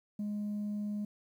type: tone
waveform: sine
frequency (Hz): 207.7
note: G#3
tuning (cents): 0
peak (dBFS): -31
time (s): 0.19-1.05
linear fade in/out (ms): 5
effects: tanh soft clip ceiling -32 dBFS + 11-bit